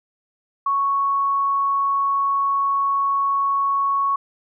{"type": "tone", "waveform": "sine", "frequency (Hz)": 1108.7, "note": "C#6", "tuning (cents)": 0, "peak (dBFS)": -17, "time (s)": [0.66, 4.16], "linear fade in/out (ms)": 5, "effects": []}